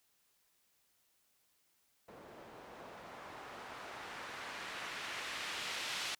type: noise with low-pass filter sweep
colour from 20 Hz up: blue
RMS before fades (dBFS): -45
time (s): 2.08-6.15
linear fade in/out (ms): 5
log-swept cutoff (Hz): 530 to 3400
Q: 0.86
effects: white hiss -75 dBFS RMS until 6.19 s

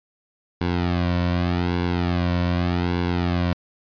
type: tone with flanger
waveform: sawtooth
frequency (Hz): 88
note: F2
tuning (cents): +14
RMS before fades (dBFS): -22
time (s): 0.61-3.53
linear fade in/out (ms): 0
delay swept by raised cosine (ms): 1.6 to 2.45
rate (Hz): 0.84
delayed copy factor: -0.8
effects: resampled to 11025 Hz

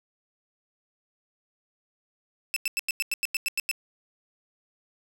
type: tone bursts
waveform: sawtooth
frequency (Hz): 2637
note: E7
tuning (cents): 0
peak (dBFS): -21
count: 11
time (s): 2.54-3.713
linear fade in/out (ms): 0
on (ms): 23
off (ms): 92
effects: none

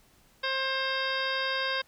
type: harmonic tone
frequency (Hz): 531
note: C5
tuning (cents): +25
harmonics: 1 / 2 / 3 / 4 / 5 / 6 / 7 / 9 / 10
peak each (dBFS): -35 / -35 / -32 / -38 / -39 / -38 / -36 / -38 / -47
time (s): 0.43-1.82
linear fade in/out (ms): 10
effects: pink hiss -62 dBFS RMS until 1.87 s

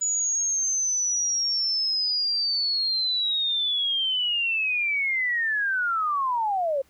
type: linear sweep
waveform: sine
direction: down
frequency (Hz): 6910 to 523.3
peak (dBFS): -22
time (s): 0.01-6.82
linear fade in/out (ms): 10
effects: pink hiss -62 dBFS RMS until 6.89 s

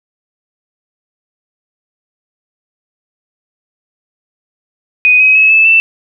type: tone with pitch steps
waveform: sine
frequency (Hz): 2494 / 2535 / 2576 / 2618 / 2661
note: D#7 / D#7 / E7 / E7 / E7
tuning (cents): +3 / +32 / -41 / -13 / +16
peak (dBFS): -4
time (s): 5.05-5.8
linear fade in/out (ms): 0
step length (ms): 150
effects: none

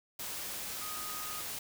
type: tone in noise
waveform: sine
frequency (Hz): 1244.5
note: D#6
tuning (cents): 0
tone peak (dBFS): -44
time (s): 0.81-1.41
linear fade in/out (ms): 5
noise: white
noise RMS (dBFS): -40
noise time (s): 0.19-1.59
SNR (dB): -7
effects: none

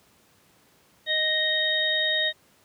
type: harmonic tone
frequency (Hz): 622.3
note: D#5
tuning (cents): 0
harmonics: 1 / 3 / 5 / 6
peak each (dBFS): -31 / -26 / -35 / -24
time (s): 1.06-2.33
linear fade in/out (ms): 50
effects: pink hiss -60 dBFS RMS until 2.64 s + high-pass 100 Hz 12 dB/octave

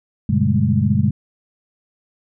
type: tone cluster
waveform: sine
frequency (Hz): 96 / 119.9 / 142.5 / 198 / 212.3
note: G2 / A#2 / C#3 / G3 / G#3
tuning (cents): -36 / +49 / +48 / +18 / +38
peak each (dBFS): -20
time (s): 0.29-1.11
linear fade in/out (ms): 5
effects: none

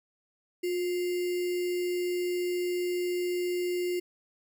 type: tone with sample-and-hold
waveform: sine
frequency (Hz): 357.2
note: F4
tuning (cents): +39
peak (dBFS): -27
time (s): 0.63-4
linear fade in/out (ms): 10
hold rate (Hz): 2450
effects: none

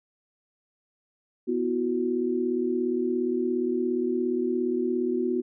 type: chord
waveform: sine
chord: B suspended fourth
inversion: none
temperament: equal with one note detuned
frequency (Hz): 246.9 / 329.6 / 366.8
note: B3 / E4 / F#4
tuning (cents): 0 / 0 / -15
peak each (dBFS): -28 / -31 / -26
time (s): 1.47-5.42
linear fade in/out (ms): 20
effects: none

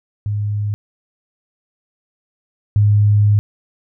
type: tone pair in turn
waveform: sine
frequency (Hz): 103.83 / 103.83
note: G#2 / G#2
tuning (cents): 0 / 0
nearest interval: unison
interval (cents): 0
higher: neither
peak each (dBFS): -17 / -9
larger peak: second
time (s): 0.26-0.74 / 2.76-3.39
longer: second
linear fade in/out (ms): 0
effects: none

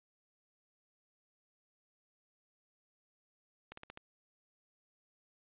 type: slowing click train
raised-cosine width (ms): 0.3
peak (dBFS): -30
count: 5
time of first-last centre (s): 3.72-3.974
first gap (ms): 54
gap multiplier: 1.11
effects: resampled to 8000 Hz + 12-bit

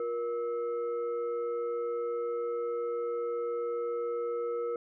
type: tone with frequency modulation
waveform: sine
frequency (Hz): 473.7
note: A#4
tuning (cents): +28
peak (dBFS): -30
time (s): 0-4.76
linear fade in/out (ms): 2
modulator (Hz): 827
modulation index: 0.5
effects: none

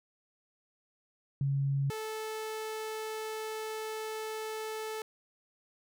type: tone pair in turn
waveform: sine / sawtooth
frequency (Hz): 138.59 / 436.7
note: C#3 / A4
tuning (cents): 0 / -13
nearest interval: octave + minor sixth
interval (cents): 1987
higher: second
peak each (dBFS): -27 / -32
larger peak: first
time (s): 1.41-1.9 / 1.9-5.02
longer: second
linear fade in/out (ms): 2
effects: none

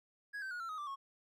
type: tone with pitch steps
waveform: triangle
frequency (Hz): 1661.2 / 1550 / 1446.2 / 1349.3 / 1259 / 1174.6 / 1096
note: G#6 / G6 / F#6 / E6 / D#6 / D6 / C#6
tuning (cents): 0 / -20 / -40 / +40 / +20 / 0 / -20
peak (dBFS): -38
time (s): 0.33-0.96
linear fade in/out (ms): 20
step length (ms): 90
effects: none

